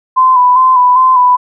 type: tone with vibrato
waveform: sine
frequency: 1012 Hz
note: B5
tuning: 42 cents sharp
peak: -4 dBFS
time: 0.16-1.37 s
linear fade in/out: 20 ms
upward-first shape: square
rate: 2.5 Hz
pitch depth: 33 cents each way
effects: none